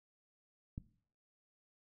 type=click; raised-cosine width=5 ms; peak=-29 dBFS; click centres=0.779 s; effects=noise-tail reverb RT60 0.5 s tail -17 dB re dry